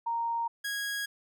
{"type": "tone pair in turn", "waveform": ["sine", "sawtooth"], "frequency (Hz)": [929, 1650], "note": ["A#5", "G#6"], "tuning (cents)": [-6, -12], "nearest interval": "minor seventh", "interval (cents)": 994, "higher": "second", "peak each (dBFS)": -28, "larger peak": "neither", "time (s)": [[0.06, 0.48], [0.64, 1.06]], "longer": "neither", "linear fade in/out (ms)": 10, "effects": []}